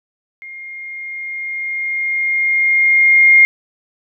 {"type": "tone with level ramp", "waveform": "sine", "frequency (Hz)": 2127, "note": "C7", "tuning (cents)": 28, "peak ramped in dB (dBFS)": [-30, -4], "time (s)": [0.42, 3.45], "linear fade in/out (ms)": 0, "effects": []}